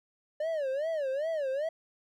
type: tone with vibrato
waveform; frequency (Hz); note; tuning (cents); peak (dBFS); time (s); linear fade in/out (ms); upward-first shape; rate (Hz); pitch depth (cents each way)
triangle; 587.3; D5; 0; -27; 0.4-1.69; 5; sine; 2.5; 200
effects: none